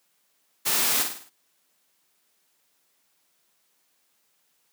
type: noise with echo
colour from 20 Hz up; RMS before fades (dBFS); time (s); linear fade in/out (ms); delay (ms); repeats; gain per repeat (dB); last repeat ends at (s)
white; -24; 0.65-1.04; 20; 52; 5; -6; 1.3
effects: white hiss -69 dBFS RMS until 4.72 s + high-pass 150 Hz 12 dB/octave